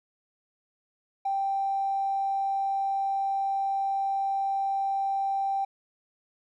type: tone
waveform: triangle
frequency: 784 Hz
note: G5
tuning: in tune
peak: -21 dBFS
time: 1.25-5.65 s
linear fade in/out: 10 ms
effects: tanh soft clip ceiling -23 dBFS